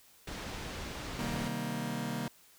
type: low-pass noise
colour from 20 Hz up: pink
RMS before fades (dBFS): -41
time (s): 0.27-1.48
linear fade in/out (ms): 5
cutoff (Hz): 6000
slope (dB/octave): 12
type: chord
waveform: sawtooth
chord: C minor seventh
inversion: none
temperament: just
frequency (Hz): 130.81 / 156.98 / 196.22 / 235.5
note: C3 / Eb3 / G3 / Bb3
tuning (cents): 0 / +16 / +2 / +18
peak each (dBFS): -37 / -36 / -36 / -33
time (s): 1.19-2.28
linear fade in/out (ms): 2
effects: white hiss -61 dBFS RMS until 2.58 s